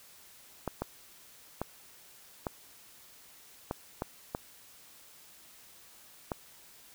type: clicks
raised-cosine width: 1 ms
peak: -18 dBFS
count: 8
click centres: 0.677 / 0.82 / 1.616 / 2.468 / 3.711 / 4.021 / 4.349 / 6.318 s
effects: white hiss -56 dBFS RMS until 6.94 s